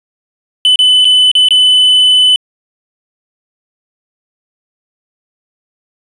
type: tone with dropouts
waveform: triangle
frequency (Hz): 3009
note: F#7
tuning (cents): +28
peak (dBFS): -3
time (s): 0.65-2.36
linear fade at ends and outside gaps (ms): 1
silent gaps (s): 0.758-0.79 / 1.046-1.052 / 1.315-1.352 / 1.486-1.507
effects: resampled to 22050 Hz